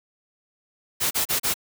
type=noise bursts; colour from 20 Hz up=white; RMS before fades=-23 dBFS; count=4; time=1-1.542 s; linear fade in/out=20 ms; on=110 ms; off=34 ms; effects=none